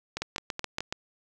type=two click trains; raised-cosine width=0.2 ms; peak=-13 / -15 dBFS; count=6 / 4; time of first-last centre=0.22-0.925 / 0.17-0.806 s; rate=7.09 / 4.72 Hz; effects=none

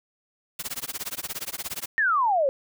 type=noise with tremolo; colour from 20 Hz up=white; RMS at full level=-30 dBFS; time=0.59-1.86 s; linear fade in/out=5 ms; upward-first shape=sine; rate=17 Hz; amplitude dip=100%
type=exponential sweep; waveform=sine; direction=down; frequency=1864.7 to 520 Hz; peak=-19 dBFS; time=1.98-2.49 s; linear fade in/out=0 ms
effects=none

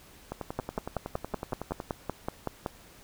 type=two click trains; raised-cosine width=1 ms; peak=-20 / -16 dBFS; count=17 / 12; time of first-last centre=0.32-1.801 / 0.59-2.662 s; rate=10.8 / 5.31 Hz; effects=pink hiss -54 dBFS RMS until 3.03 s

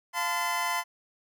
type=chord; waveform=25% pulse; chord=F major; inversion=none; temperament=equal with one note detuned; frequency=698.5 / 880 / 1022.6 Hz; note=F5 / A5 / C6; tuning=0 / 0 / -40 cents; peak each=-31 / -30 / -25 dBFS; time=0.13-0.84 s; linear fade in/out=50 ms; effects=none

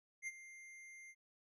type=tone with ADSR envelope; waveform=square; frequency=2100 Hz; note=C7; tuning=6 cents sharp; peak=-40 dBFS; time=0.22-1.15 s; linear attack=53 ms; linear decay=35 ms; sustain=-14 dB; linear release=51 ms; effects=low-pass 10000 Hz 12 dB/octave

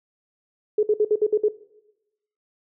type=tone bursts; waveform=sine; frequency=423.6 Hz; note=G#4; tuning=34 cents sharp; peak=-15 dBFS; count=7; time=0.78-1.485 s; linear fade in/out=5 ms; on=51 ms; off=58 ms; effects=noise-tail reverb RT60 0.9 s tail -17 dB re dry

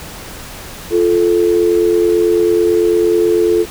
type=tone pair together; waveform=sine; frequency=347.7 / 436.8 Hz; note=F4 / A4; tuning=-8 / -13 cents; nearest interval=major third; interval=395 cents; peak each=-12 dBFS; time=0.9-3.66 s; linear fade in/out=50 ms; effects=pink hiss -31 dBFS RMS until 3.7 s

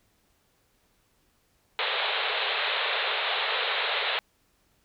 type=band-pass noise; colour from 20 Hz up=white; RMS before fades=-28 dBFS; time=1.79-4.19 s; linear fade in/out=0 ms; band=410 to 4000 Hz; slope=96 dB/octave; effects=pink hiss -68 dBFS RMS until 4.84 s

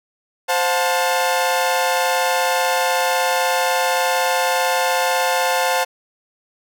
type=chord; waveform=sawtooth; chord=F major; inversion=second; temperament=equal with one note detuned; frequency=523.3 / 716.4 / 880 Hz; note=C5 / F5 / A5; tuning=0 / +44 / 0 cents; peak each=-17 dBFS; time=0.48-5.85 s; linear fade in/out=20 ms; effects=none

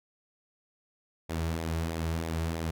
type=tone with flanger; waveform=sawtooth; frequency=81.8 Hz; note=E2; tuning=13 cents flat; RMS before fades=-32 dBFS; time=1.29-2.71 s; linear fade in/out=10 ms; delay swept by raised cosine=0.67 to 4.07 ms; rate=3.1 Hz; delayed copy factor=-0.5; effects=none

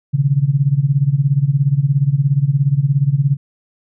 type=tone with tremolo; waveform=sine; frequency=139.8 Hz; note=C#3; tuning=15 cents sharp; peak=-8 dBFS; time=0.13-3.37 s; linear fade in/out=20 ms; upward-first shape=sine; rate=17 Hz; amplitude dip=85%; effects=none

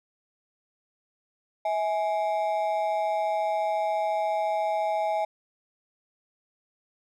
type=ring-modulated tone; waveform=triangle; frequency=740 Hz; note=F#5; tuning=in tune; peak=-19 dBFS; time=1.65-5.25 s; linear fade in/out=5 ms; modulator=92.9 Hz; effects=none

